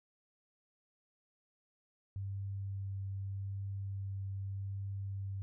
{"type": "tone with vibrato", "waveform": "sine", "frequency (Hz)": 98, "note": "G2", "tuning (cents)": 0, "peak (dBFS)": -37, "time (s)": [2.16, 5.42], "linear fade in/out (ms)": 0, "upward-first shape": "triangle", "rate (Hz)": 0.83, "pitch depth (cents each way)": 11, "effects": []}